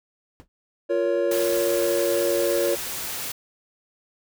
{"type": "noise with exponential decay", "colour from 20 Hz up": "brown", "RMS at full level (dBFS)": -35, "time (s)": [0.4, 0.48], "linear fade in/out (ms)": 0, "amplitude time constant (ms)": 16}
{"type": "chord", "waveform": "triangle", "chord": "Bb minor", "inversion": "second", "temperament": "just", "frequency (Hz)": [349.6, 466.2, 559.4], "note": ["F4", "Bb4", "Db5"], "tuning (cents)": [2, 0, 16], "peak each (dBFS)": [-23, -24, -21], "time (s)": [0.89, 2.76], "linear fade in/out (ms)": 20}
{"type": "noise", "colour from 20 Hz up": "white", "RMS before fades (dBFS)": -31, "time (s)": [1.31, 3.32], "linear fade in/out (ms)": 5}
{"effects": []}